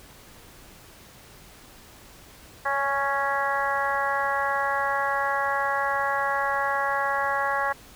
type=harmonic tone with a mistuned harmonic; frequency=277.2 Hz; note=C#4; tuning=in tune; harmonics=2 / 3 / 4 / 5 / 6 / 7; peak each=-31 / -28 / -28 / -33 / -29 / -33 dBFS; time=2.65-7.73 s; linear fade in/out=10 ms; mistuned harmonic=2; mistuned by=+15 cents; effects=pink hiss -49 dBFS RMS until 7.95 s